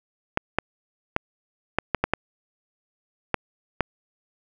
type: clicks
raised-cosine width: 0.5 ms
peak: -5 dBFS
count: 9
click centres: 0.374 / 0.586 / 1.164 / 1.786 / 1.947 / 2.04 / 2.136 / 3.343 / 3.807 s
effects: none